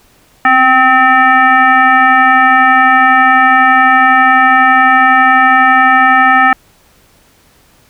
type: tone with frequency modulation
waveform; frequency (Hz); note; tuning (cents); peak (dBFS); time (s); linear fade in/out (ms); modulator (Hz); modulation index
sine; 1291; E6; -37; -4; 0.45-6.53; 2; 514; 1.4
effects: pink hiss -48 dBFS RMS until 7.89 s